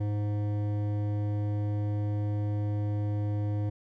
triangle tone with hard clipping, 103.83 Hz, G#2, in tune, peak -29 dBFS, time 0-3.7 s, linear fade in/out 10 ms, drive 16 dB, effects none

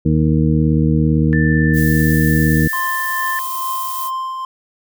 harmonic tone, 77.78 Hz, D#2, in tune, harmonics 1 / 2 / 3 / 4 / 6, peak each -19 / -14 / -18 / -19 / -25 dBFS, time 0.05-2.68 s, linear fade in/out 10 ms
sine tone, 1769 Hz, A6, 9 cents sharp, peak -20 dBFS, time 1.33-3.39 s, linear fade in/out 0 ms
violet noise, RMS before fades -27 dBFS, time 1.73-4.11 s, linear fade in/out 50 ms
triangle tone with tremolo, 1046.5 Hz, C6, in tune, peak -17 dBFS, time 2.73-4.45 s, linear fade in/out 2 ms, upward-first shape triangle, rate 2.3 Hz, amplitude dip 40%
effects none

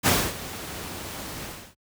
pink noise with ADSR envelope, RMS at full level -18 dBFS, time 0.03-1.75 s, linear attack 38 ms, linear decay 260 ms, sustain -17 dB, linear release 310 ms, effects high-pass 60 Hz 12 dB/octave

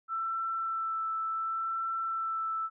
sine tone with vibrato, 1330 Hz, E6, 15 cents sharp, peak -30 dBFS, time 0.08-2.7 s, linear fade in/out 50 ms, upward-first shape sine, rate 0.69 Hz, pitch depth 13 cents each way, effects none

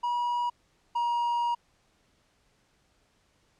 triangle tone pair in turn, 964 / 950.2 Hz, B5 / A#5, -42 / +33 cents, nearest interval unison, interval 25 cents, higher first, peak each -24 / -23 dBFS, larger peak second, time 0.03-0.5 / 0.95-1.55 s, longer second, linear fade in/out 10 ms, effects pink hiss -68 dBFS RMS until 3.59 s + low-pass 8000 Hz 12 dB/octave

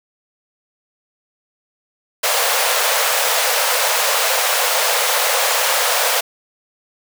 pink high-pass noise, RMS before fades -17 dBFS, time 2.23-6.21 s, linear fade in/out 10 ms, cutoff 470 Hz, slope 96 dB/octave, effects none

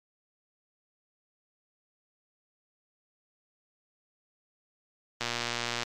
click train, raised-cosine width 0.2 ms, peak -13 dBFS, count 75, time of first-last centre 5.21-5.832 s, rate 119 Hz, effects MP3 96 kbps

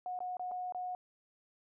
sine tone with dropouts, 728 Hz, F#5, 28 cents flat, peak -36 dBFS, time 0.06-0.95 s, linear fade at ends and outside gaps 1 ms, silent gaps 0.19-0.204 / 0.369-0.395 / 0.513-0.517 / 0.723-0.747 s, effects none

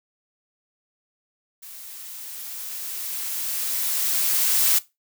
blue noise with level ramp, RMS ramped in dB -41 to -18 dBFS, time 1.62-4.79 s, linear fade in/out 10 ms, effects noise-tail reverb RT60 0.2 s tail -17 dB re dry

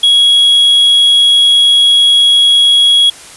triangle tone, 3323 Hz, G#7, in tune, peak -3 dBFS, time 0.03-3.1 s, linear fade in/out 5 ms, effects white hiss -33 dBFS RMS until 3.36 s + resampled to 24000 Hz

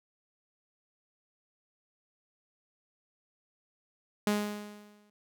sawtooth tone with exponential decay, 207.9 Hz, G#3, 2 cents sharp, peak -20 dBFS, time 4.27-5.1 s, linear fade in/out 2 ms, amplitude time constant 180 ms, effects none

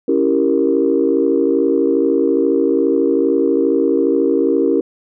sine chord, C# diminished seventh, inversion none, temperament equal, 277.2 / 329.6 / 392 / 466.2 Hz, C#4 / E4 / G4 / Bb4, 0 / 0 / 0 / 0 cents, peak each -17 dBFS, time 0.08-4.81 s, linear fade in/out 5 ms, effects tanh soft clip ceiling -2 dBFS

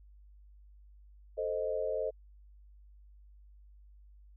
sine chord, A diminished, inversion none, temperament equal, 440 / 523.3 / 622.3 Hz, A4 / C5 / Eb5, 0 / 0 / 0 cents, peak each -36 / -35 / -35 dBFS, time 1.37-2.11 s, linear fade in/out 20 ms, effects added 50 Hz sine -54 dBFS peak until 4.36 s

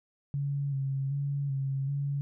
sine tone with vibrato, 138.59 Hz, C#3, in tune, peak -28 dBFS, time 0.34-2.21 s, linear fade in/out 0 ms, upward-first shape square, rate 1.3 Hz, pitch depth 32 cents each way, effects none

